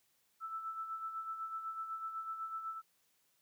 sine tone with tremolo, 1320 Hz, E6, 2 cents sharp, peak -37 dBFS, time 0.4-2.82 s, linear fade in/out 50 ms, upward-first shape sine, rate 8 Hz, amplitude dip 55%, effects white hiss -75 dBFS RMS until 3.41 s + high-pass 60 Hz 12 dB/octave

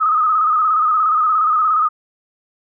sine tone with vibrato, 1258 Hz, D#6, 19 cents sharp, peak -12 dBFS, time 0-1.89 s, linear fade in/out 20 ms, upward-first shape square, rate 17 Hz, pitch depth 45 cents each way, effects none

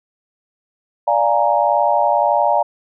sine chord, Bb dominant seventh, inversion first, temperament equal, 587.3 / 698.5 / 830.6 / 932.3 Hz, D5 / F5 / Ab5 / Bb5, 0 / 0 / 0 / 0 cents, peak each -18 dBFS, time 1.07-2.63 s, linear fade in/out 10 ms, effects none

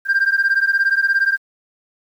sine beating tone pair, 1581 / 1598 Hz, G6 / G6, +14 / +33 cents, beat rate 17 Hz, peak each -15 dBFS, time 0.05-1.38 s, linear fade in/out 50 ms, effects tanh soft clip ceiling -10 dBFS + 8-bit

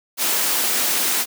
white high-pass noise, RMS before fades -20 dBFS, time 0.17-1.26 s, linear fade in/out 50 ms, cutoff 210 Hz, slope 24 dB/octave, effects none

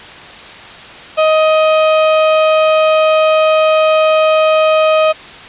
35% pulse tone, 627 Hz, D#5, 13 cents sharp, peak -6 dBFS, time 1.17-5.13 s, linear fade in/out 20 ms, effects white hiss -32 dBFS RMS until 5.48 s + resampled to 8000 Hz

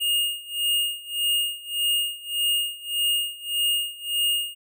square tone with tremolo, 2844 Hz, F7, 31 cents sharp, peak -20 dBFS, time 0-4.55 s, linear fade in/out 20 ms, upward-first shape sine, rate 1.7 Hz, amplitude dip 90%, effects none

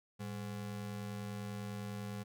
square ring-modulated tone, 155.56 Hz, D#3, in tune, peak -38 dBFS, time 0.19-2.24 s, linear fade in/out 20 ms, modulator 45 Hz, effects none

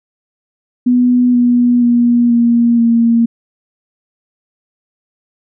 sine tone with pitch steps, 246.9 / 243.1 / 239.3 / 235.6 / 232 Hz, B3 / B3 / A#3 / A#3 / A#3, 0 / -27 / +46 / +19 / -8 cents, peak -7 dBFS, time 0.86-3.26 s, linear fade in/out 10 ms, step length 480 ms, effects none

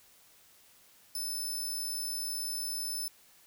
15% pulse tone, 5274 Hz, E8, in tune, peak -28 dBFS, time 1.15-3.08 s, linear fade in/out 2 ms, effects white hiss -61 dBFS RMS until 3.46 s

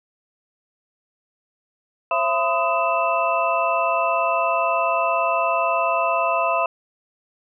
sine tone cluster, 535 / 672 / 1015 / 1253 / 2654 Hz, C5 / E5 / B5 / D#6 / E7, +38 / +33 / +47 / +12 / +11 cents, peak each -29 / -22 / -22 / -25 / -27 dBFS, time 2.11-6.66 s, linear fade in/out 2 ms, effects none

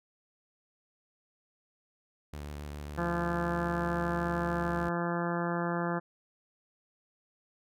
sawtooth tone with vibrato, 73.42 Hz, D2, in tune, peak -35 dBFS, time 2.33-4.89 s, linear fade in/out 5 ms, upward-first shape sine, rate 7.4 Hz, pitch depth 22 cents each way
harmonic tone, 172 Hz, F3, 26 cents flat, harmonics 1 / 2 / 3 / 4 / 5 / 6 / 7 / 8 / 9 / 10, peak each -33 / -36 / -38 / -39 / -40 / -41 / -41 / -42 / -43 / -43 dBFS, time 2.97-6 s, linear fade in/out 20 ms
effects none

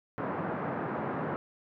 pink band-pass noise, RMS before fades -34 dBFS, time 0.18-1.36 s, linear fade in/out 0 ms, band 140 to 1500 Hz, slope 24 dB/octave, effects none

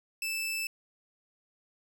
sawtooth tone, 2637 Hz, E7, in tune, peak -28 dBFS, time 0.22-0.67 s, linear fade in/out 2 ms, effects none

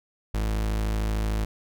40% pulse tone, 53.3 Hz, G#1, 46 cents sharp, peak -23 dBFS, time 0.34-1.45 s, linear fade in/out 5 ms, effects none

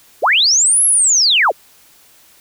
sine linear two-way sweep, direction up then down, 311.1 to 11290 to 311.1 Hz, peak -9 dBFS, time 0.22-1.52 s, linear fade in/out 20 ms, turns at 0.85 s, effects white hiss -48 dBFS RMS until 2.4 s

